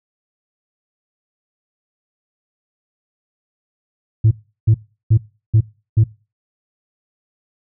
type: tone bursts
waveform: sine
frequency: 110 Hz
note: A2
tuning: in tune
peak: -6 dBFS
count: 5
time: 4.24-6.04 s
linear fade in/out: 10 ms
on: 72 ms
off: 360 ms
effects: noise-tail reverb RT60 0.3 s tail -21 dB re dry + tanh soft clip ceiling -6 dBFS